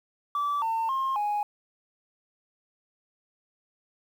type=tone with pitch steps; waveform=sine; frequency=1157 / 902 / 1066 / 830 Hz; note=D6 / A5 / C6 / G#5; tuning=-26 / +43 / +32 / -1 cents; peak=-23 dBFS; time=0.35-1.43 s; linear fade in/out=2 ms; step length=270 ms; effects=tanh soft clip ceiling -23 dBFS + 9-bit